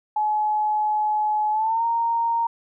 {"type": "tone with pitch glide", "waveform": "sine", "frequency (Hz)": [850, 926.9], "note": ["G#5", "A#5"], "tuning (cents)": [40, -10], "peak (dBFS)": -19, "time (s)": [0.16, 2.47], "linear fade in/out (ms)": 5, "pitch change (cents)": 150, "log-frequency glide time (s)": [1.51, 1.84], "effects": []}